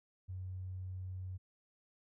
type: tone with tanh clipping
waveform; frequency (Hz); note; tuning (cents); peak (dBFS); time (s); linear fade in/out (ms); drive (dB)
triangle; 92.7; F#2; +4; -40; 0.28-1.38; 20; 3
effects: none